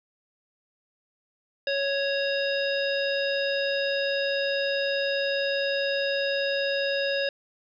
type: harmonic tone with a mistuned harmonic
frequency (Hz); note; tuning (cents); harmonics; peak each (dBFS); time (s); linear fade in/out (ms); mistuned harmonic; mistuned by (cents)
554.4; C#5; 0; 1 / 3 / 5 / 7 / 9; -26 / -31 / -33 / -34 / -36; 1.67-7.29; 2; 7; -63
effects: none